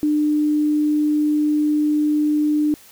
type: tone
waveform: sine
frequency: 300 Hz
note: D4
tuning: 37 cents sharp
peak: -15 dBFS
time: 0.03-2.74 s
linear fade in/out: 0 ms
effects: white hiss -47 dBFS RMS until 2.91 s